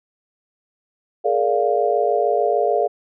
sine chord, Bb dominant seventh, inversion third, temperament just, 419.5 / 466.2 / 582.7 / 699.2 Hz, Ab4 / Bb4 / D5 / F5, +17 / 0 / -14 / +2 cents, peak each -21 / -22 / -22 / -20 dBFS, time 1.24-2.88 s, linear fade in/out 20 ms, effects none

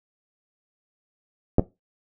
clicks, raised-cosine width 2 ms, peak -4 dBFS, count 2, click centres 1.584 / 1.595 s, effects noise-tail reverb RT60 0.2 s tail -17 dB re dry

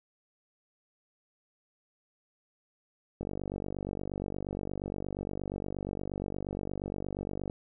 click train, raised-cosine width 2 ms, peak -22 dBFS, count 209, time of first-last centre 3.21-7.499 s, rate 48.5 Hz, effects none

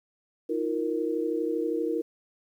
sine chord, Eb suspended second, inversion none, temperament equal with one note detuned, 316.7 / 349.2 / 466.2 Hz, Eb4 / F4 / Bb4, +31 / 0 / 0 cents, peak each -30 / -31 / -29 dBFS, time 0.49-2.02 s, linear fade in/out 10 ms, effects 10-bit

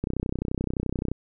click train, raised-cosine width 3 ms, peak -14 dBFS, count 35, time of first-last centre 0.04-1.116 s, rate 31.6 Hz, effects none

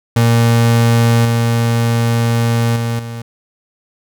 35% pulse tone with level steps, 116.6 Hz, A#2, 1 cent sharp, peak -7 / -10 / -14 / -22 dBFS, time 0.16-3.22 s, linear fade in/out 5 ms, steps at 1.25 / 2.76 / 2.99 s, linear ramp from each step 2 ms, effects none

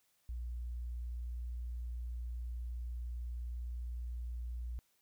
sine tone, 59.8 Hz, A#1, 45 cents sharp, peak -38 dBFS, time 0.29-4.79 s, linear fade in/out 0 ms, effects white hiss -75 dBFS RMS until 5.01 s

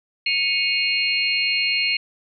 sine tone cluster, 2202 / 2503 / 2815 / 4239 Hz, C#7 / D#7 / F7 / C8, -12 / +10 / +13 / +22 cents, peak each -24 dBFS, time 0.26-1.97 s, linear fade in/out 5 ms, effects none

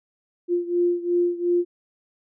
sine beating tone pair, 349.2 / 352 Hz, F4 / F4, 0 / +14 cents, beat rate 2.8 Hz, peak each -21 / -24 dBFS, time 0.48-1.65 s, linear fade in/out 50 ms, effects none

